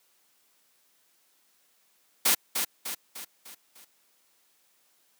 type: noise with echo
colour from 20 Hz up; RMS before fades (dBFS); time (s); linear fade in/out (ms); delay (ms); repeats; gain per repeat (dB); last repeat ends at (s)
white; -22; 2.25-2.35; 10; 300; 5; -6; 3.85
effects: white hiss -67 dBFS RMS until 5.19 s + high-pass 200 Hz 12 dB/octave